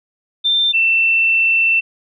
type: tone pair in turn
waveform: sine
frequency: 3579 / 2681 Hz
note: A7 / E7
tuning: +29 / +29 cents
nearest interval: perfect fourth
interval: 500 cents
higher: first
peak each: -12 / -11 dBFS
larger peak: second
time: 0.44-0.73 / 0.73-1.81 s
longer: second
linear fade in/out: 20 ms
effects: none